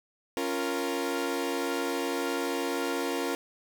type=chord; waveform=sawtooth; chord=Bb minor; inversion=first; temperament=equal; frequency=277.2 / 349.2 / 466.2 Hz; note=Db4 / F4 / Bb4; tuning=0 / 0 / 0 cents; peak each=-29 dBFS; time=0.37-3.35 s; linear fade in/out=0 ms; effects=none